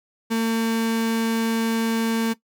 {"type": "tone", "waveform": "35% pulse", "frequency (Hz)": 226.4, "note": "A3", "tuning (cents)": 50, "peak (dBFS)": -18, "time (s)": [0.3, 2.34], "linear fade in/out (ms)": 20, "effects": ["noise-tail reverb RT60 0.1 s tail -17 dB re dry"]}